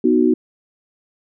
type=chord; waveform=sine; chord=B major; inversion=none; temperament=equal; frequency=246.9 / 311.1 / 370 Hz; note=B3 / D#4 / F#4; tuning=0 / 0 / 0 cents; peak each=-16 dBFS; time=0.04-0.34 s; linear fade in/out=5 ms; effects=none